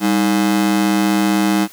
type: ring-modulated tone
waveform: 45% pulse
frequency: 256.9 Hz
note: C4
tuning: 32 cents flat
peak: -10 dBFS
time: 0-1.68 s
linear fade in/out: 50 ms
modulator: 57.8 Hz
effects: white hiss -42 dBFS RMS until 1.72 s